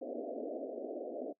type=band-pass noise; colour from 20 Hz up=white; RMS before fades=-41 dBFS; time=0.01-1.33 s; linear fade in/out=10 ms; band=240 to 680 Hz; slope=96 dB/octave; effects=noise-tail reverb RT60 0.1 s tail -22 dB re dry